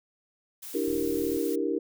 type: noise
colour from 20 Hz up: blue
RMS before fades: -41 dBFS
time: 0.62-1.56 s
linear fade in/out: 10 ms
type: chord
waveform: sine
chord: E half-diminished seventh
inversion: third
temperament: equal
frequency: 293.7 / 329.6 / 392 / 466.2 Hz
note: D4 / E4 / G4 / Bb4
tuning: 0 / 0 / 0 / 0 cents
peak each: -31 dBFS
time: 0.74-1.79 s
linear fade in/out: 10 ms
type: click train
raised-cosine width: 5 ms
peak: -35 dBFS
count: 21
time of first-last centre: 0.88-1.368 s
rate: 41 Hz
effects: none